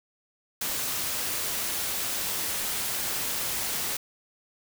white noise, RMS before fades -30 dBFS, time 0.61-3.97 s, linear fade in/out 5 ms, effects none

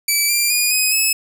10% pulse tone with pitch steps, 2310 / 2376 / 2445 / 2515 / 2587 Hz, D7 / D7 / D#7 / D#7 / E7, -29 / +20 / -31 / +18 / -33 cents, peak -6 dBFS, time 0.08-1.13 s, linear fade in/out 5 ms, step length 210 ms, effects none

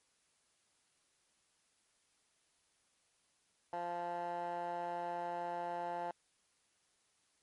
15% pulse tone with band-pass filter, 173.8 Hz, F3, 8 cents flat, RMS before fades -40 dBFS, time 3.73-6.11 s, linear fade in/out 2 ms, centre 850 Hz, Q 3.8, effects white hiss -75 dBFS RMS until 7.42 s + MP3 48 kbps

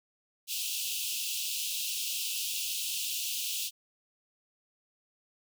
pink high-pass noise, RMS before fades -34 dBFS, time 0.47-3.71 s, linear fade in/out 50 ms, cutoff 2600 Hz, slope 96 dB/octave, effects none

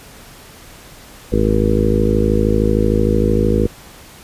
harmonic tone with a mistuned harmonic, 53.1 Hz, G#1, 39 cents sharp, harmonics 1 / 2 / 3 / 4 / 5 / 6 / 7 / 8 / 9, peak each -18 / -20 / -25 / -19 / -23 / -23 / -21 / -22 / -20 dBFS, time 1.32-3.67 s, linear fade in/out 5 ms, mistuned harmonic 1, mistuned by -24 cents, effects pink hiss -40 dBFS RMS until 4.23 s + resampled to 32000 Hz

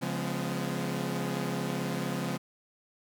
sawtooth chord, C# dominant seventh, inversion none, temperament equal with one note detuned, 138.59 / 174.61 / 207.7 / 252.6 Hz, C#3 / E#3 / G#3 / B3, 0 / 0 / 0 / +39 cents, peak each -32 / -31 / -33 / -33 dBFS, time 0.01-2.38 s, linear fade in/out 20 ms, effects none

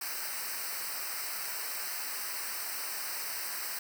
white noise with comb filter, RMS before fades -37 dBFS, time 0.01-3.79 s, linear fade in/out 5 ms, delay 0.29 ms, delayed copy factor -0.95, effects none

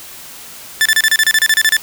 sawtooth tone bursts, 1760 Hz, A6, in tune, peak -5 dBFS, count 13, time 0.81-1.767 s, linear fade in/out 0 ms, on 45 ms, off 31 ms, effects white hiss -34 dBFS RMS until 1.82 s

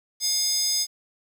square tone with high-pass filter, 715 Hz, F5, 41 cents sharp, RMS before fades -24 dBFS, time 0.2-0.87 s, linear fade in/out 50 ms, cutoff 5500 Hz, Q 8.1, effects 9-bit

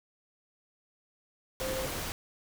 sine tone in noise, 523.3 Hz, C5, in tune, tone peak -34 dBFS, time 1.61-1.86 s, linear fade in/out 0 ms, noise pink, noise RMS -36 dBFS, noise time 1.6-2.12 s, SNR -1 dB, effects none

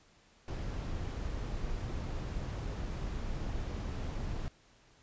brown noise, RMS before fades -37 dBFS, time 0.48-4.48 s, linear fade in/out 0 ms, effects pink hiss -64 dBFS RMS until 5.02 s + resampled to 16000 Hz

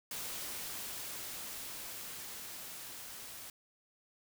white noise with level ramp, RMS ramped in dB -41 to -48 dBFS, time 0.11-3.5 s, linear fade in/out 2 ms, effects none

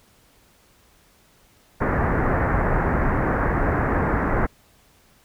pink low-pass noise, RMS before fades -21 dBFS, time 1.8-4.47 s, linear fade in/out 20 ms, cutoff 1900 Hz, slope 48 dB/octave, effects pink hiss -57 dBFS RMS until 5.24 s

